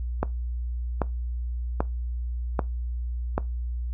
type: click train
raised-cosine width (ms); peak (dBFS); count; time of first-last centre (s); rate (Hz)
1; -9; 5; 0.23-3.38; 1.27
effects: noise-tail reverb RT60 0.2 s tail -20 dB re dry + added 60 Hz sine -27 dBFS peak until 3.93 s